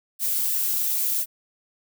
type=noise with flanger; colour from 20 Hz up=violet; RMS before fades=-24 dBFS; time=0.19-1.26 s; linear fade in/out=50 ms; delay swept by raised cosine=1.1 to 6 ms; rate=2.9 Hz; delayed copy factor=+0.6; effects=none